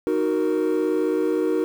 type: chord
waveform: triangle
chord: D# minor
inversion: none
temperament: equal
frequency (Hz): 311.1 / 370 / 466.2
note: D#4 / F#4 / A#4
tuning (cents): 0 / 0 / 0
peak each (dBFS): -21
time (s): 0.07-1.64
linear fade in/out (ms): 0
effects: tanh soft clip ceiling -12 dBFS + 8-bit